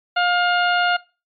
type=harmonic tone; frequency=709 Hz; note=F5; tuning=26 cents sharp; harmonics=1 / 2 / 3 / 4 / 5 / 6; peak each=-19 / -19 / -31 / -25 / -33 / -32 dBFS; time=0.16-0.97 s; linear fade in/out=10 ms; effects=noise-tail reverb RT60 0.3 s tail -21 dB re dry + MP3 48 kbps